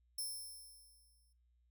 10% pulse tone with exponential decay, 5340 Hz, E8, 22 cents sharp, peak -32 dBFS, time 0.18-1.33 s, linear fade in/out 5 ms, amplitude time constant 250 ms, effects noise-tail reverb RT60 0.4 s tail -24 dB re dry + added 60 Hz sine -70 dBFS peak until 1.7 s

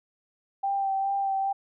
sine tone with vibrato, 784 Hz, G5, in tune, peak -24 dBFS, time 0.63-1.53 s, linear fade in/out 10 ms, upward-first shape sine, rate 2.4 Hz, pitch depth 20 cents each way, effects none

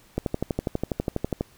click train, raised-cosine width 2 ms, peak -11 dBFS, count 16, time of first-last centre 0.18-1.41 s, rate 12.2 Hz, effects pink hiss -56 dBFS RMS until 1.57 s

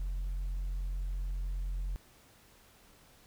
sine tone with tanh clipping, 44.72 Hz, F1, 42 cents sharp, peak -33 dBFS, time 0-1.96 s, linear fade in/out 0 ms, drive 2 dB, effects pink hiss -61 dBFS RMS until 3.26 s

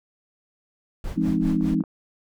brown noise with tremolo, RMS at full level -29 dBFS, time 1.04-1.75 s, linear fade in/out 2 ms, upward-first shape sine, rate 5 Hz, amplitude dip 95%
sine chord, F minor seventh, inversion none, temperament equal with one note detuned, 170.92 / 207.7 / 261.6 / 311.1 Hz, F3 / Ab3 / C4 / Eb4, -37 / 0 / 0 / 0 cents, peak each -25 dBFS, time 1.16-1.83 s, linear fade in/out 20 ms
clicks, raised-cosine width 1 ms, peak -30 / -31 / -34 / -30 / -27 dBFS, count 5, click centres 1.61 / 1.682 / 1.746 / 1.806 / 1.838 s
effects none

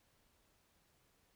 silence, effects pink hiss -74 dBFS RMS until 1.35 s

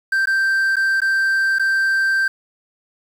triangle tone with dropouts, 1568 Hz, G6, in tune, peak -13 dBFS, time 0.12-2.28 s, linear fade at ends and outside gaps 5 ms, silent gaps 0.257-0.271 / 0.758-0.766 / 1.004-1.017 / 1.586-1.595 s, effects 7-bit

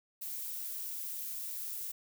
violet noise, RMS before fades -40 dBFS, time 0.21-1.92 s, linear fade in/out 10 ms, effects none

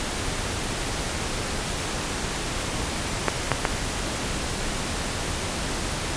clicks, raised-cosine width 0.5 ms, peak -3 dBFS, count 3, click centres 3.283 / 3.517 / 3.652 s, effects pink hiss -28 dBFS RMS until 6.16 s + resampled to 22050 Hz

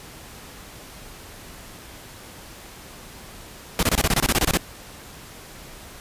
pink noise bursts, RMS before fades -19 dBFS, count 13, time 3.79-4.573 s, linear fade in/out 2 ms, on 39 ms, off 23 ms, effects pink hiss -42 dBFS RMS until 6 s + resampled to 32000 Hz

